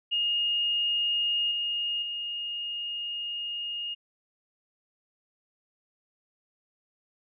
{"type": "tone with level steps", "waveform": "sine", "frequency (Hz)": 2848, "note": "F7", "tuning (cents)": 33, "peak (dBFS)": [-24, -27, -31], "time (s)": [0.11, 3.95], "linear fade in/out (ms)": 20, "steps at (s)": [1.51, 2.02], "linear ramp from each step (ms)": 5, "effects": []}